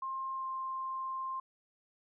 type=tone with pitch glide; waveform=sine; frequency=1061 to 1053.7 Hz; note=C6 to C6; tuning=+24 to +12 cents; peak=-35 dBFS; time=0.02-1.4 s; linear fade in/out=5 ms; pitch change=-12 cents; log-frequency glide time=0.35-0.45 s; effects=none